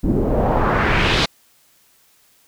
pink noise with low-pass filter sweep, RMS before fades -17 dBFS, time 0.03-1.26 s, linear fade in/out 10 ms, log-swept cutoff 280 to 4400 Hz, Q 1.9, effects white hiss -56 dBFS RMS until 2.47 s

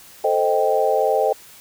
sine chord, A half-diminished seventh, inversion none, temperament equal, 440 / 523.3 / 622.3 / 784 Hz, A4 / C5 / Eb5 / G5, 0 / 0 / 0 / 0 cents, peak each -21 dBFS, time 0.24-1.33 s, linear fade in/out 5 ms, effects white hiss -45 dBFS RMS until 1.6 s

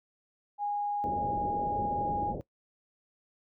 sine tone, 822 Hz, G#5, 18 cents flat, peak -29 dBFS, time 0.58-2.35 s, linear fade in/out 50 ms
white low-pass noise, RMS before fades -37 dBFS, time 1.04-2.41 s, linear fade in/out 0 ms, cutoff 610 Hz, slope 48 dB/octave
effects noise-tail reverb RT60 0.1 s tail -19 dB re dry

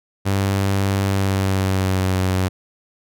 sawtooth tone with pitch glide, 98 to 93.36 Hz, G2 to F#2, 0 to +16 cents, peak -13 dBFS, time 0.25-2.49 s, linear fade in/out 20 ms, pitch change -84 cents, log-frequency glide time 1.06-2.16 s, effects none

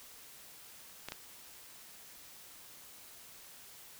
clicks, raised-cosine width 0.2 ms, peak -22 dBFS, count 2, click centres 1.086 / 1.121 s, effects white hiss -54 dBFS RMS until 3.99 s

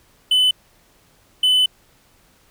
triangle tone pair in turn, 3013 / 3013 Hz, F#7 / F#7, +31 / +31 cents, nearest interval unison, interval 0 cents, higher neither, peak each -11 dBFS, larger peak neither, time 0.31-0.51 / 1.43-1.66 s, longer second, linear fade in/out 5 ms, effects pink hiss -56 dBFS RMS until 2.5 s

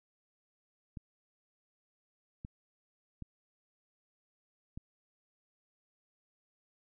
clicks, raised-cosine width 5 ms, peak -30 dBFS, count 4, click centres 0.972 / 2.449 / 3.223 / 4.775 s, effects none

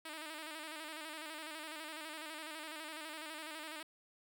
5% pulse tone with vibrato, 311.1 Hz, D#4, in tune, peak -33 dBFS, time 0.05-3.83 s, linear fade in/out 5 ms, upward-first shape square, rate 12 Hz, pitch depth 57 cents each way, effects none

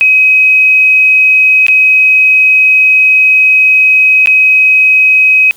sine tone with dropouts, 2534 Hz, D#7, 31 cents sharp, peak -3 dBFS, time 0.01-5.51 s, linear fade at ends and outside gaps 0 ms, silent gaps 1.666-1.683 / 4.259-4.272 s, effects white hiss -41 dBFS RMS until 5.56 s

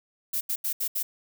violet noise bursts at uneven times, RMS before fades -28 dBFS, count 5, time 0.33-0.41 / 0.49-0.56 / 0.64-0.73 / 0.8-0.88 / 0.95-1.03 s, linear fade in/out 10 ms, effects none

